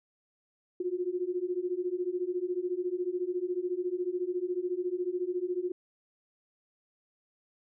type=beating tone pair; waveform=sine; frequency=351.9 / 365.9 Hz; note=F4 / F#4; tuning=+13 / -19 cents; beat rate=14 Hz; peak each=-33 / -32 dBFS; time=0.8-5.72 s; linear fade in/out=5 ms; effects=none